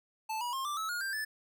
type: tone with pitch steps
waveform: square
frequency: 877 / 967.5 / 1067.3 / 1177.4 / 1298.9 / 1432.9 / 1580.8 / 1743.9 Hz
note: A5 / B5 / C6 / D6 / E6 / F6 / G6 / A6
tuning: -6 / -36 / +34 / +4 / -26 / +44 / +14 / -16 cents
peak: -34 dBFS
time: 0.29-1.25 s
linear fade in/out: 10 ms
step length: 120 ms
effects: none